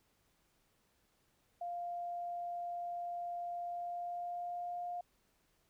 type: tone with pitch glide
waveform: sine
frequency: 698.5 to 705.8 Hz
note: F5 to F5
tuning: 0 to +18 cents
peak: -38 dBFS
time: 1.61-5.01 s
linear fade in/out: 5 ms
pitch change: +18 cents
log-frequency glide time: 3.6-4.9 s
effects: pink hiss -75 dBFS RMS until 5.69 s